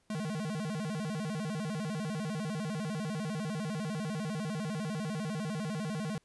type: tone with vibrato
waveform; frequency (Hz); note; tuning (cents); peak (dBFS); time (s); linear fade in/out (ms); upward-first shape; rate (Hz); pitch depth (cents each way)
square; 182.1; F#3; -27; -34; 0.1-6.18; 2; square; 10; 280
effects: pink hiss -72 dBFS RMS until 6.24 s + resampled to 24000 Hz